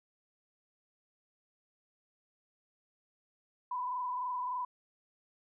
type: tone with frequency modulation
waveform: sine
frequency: 997 Hz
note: B5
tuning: 16 cents sharp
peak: -33 dBFS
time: 3.71-4.65 s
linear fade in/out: 5 ms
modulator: 23.4 Hz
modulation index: 1
effects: none